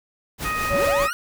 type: noise with tremolo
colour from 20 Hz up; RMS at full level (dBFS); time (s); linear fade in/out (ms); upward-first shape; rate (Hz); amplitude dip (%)
pink; -28; 0.38-1.09; 50; triangle; 4.8; 55
type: harmonic tone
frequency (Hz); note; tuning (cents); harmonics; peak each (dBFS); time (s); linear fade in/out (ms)
625; D#5; +8; 2 / 3 / 4; -25 / -29 / -31; 0.44-1.11; 20
type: tone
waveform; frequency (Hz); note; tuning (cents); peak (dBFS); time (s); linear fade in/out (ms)
sine; 564; C#5; +30; -19; 0.69-1.08; 50
type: linear sweep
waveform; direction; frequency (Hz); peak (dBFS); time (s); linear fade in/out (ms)
40% pulse; up; 54.5 to 1480; -25; 0.71-1.13; 0
effects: none